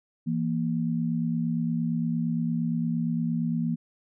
sine tone pair together, 165.82 / 234.5 Hz, E3 / A#3, +11 / +11 cents, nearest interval tritone, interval 600 cents, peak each -27 dBFS, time 0.26-3.76 s, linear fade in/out 20 ms, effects none

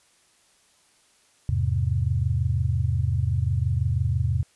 sine chord, E augmented, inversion none, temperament just, 82.41 / 103.01 / 128.76 Hz, E2 / G#2 / B#2, 0 / -14 / -27 cents, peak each -25 dBFS, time 1.49-4.43 s, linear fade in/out 0 ms, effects white hiss -61 dBFS RMS until 4.55 s + resampled to 24000 Hz

